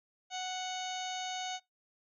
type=harmonic tone with a mistuned harmonic; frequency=740 Hz; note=F#5; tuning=in tune; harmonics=1 / 2 / 3 / 4 / 5 / 6 / 7 / 8 / 9; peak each=-38 / -48 / -47 / -44 / -45 / -50 / -57 / -48 / -49 dBFS; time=0.3-1.6 s; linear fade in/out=50 ms; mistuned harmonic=8; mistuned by=+75 cents; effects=noise-tail reverb RT60 0.2 s tail -24 dB re dry